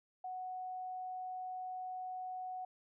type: tone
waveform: sine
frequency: 740 Hz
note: F#5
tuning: in tune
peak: -40 dBFS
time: 0.24-2.65 s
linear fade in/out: 5 ms
effects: none